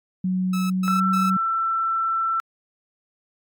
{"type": "tone with pitch glide", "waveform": "sine", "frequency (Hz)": [185, 188.56], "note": ["F#3", "F#3"], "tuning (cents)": [0, 33], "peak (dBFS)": -20, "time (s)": [0.24, 1.37], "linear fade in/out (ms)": 5, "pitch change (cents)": 33, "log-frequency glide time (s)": [0.64, 1.1]}
{"type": "tone bursts", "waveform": "sawtooth", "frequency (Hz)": 1301, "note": "E6", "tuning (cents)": -23, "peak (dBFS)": -26, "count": 3, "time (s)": [0.53, 1.3], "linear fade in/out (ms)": 5, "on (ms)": 170, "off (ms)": 130}
{"type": "tone", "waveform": "sine", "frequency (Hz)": 1338, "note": "E6", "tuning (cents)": 25, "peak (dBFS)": -20, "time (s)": [0.88, 2.4], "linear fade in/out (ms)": 0}
{"effects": ["AAC 64 kbps"]}